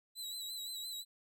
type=tone with vibrato; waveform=sawtooth; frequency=3951 Hz; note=B7; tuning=in tune; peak=-38 dBFS; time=0.15-1.05 s; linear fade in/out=50 ms; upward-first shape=sine; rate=5.8 Hz; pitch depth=53 cents each way; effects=none